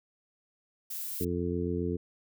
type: noise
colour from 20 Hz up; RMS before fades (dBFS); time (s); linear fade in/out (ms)
violet; -37; 0.9-1.25; 10
type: harmonic tone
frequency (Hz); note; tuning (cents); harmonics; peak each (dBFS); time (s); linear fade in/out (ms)
87.4; F2; +2; 1 / 2 / 3 / 4 / 5; -35 / -35 / -35 / -35 / -35; 1.2-1.97; 10
effects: none